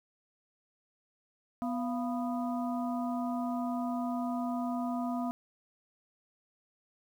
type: harmonic tone with a mistuned harmonic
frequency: 246.9 Hz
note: B3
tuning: in tune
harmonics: 1 / 3 / 4 / 5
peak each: -32 / -37 / -43 / -44 dBFS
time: 1.62-5.31 s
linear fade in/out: 0 ms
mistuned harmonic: 3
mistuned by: -120 cents
effects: 10-bit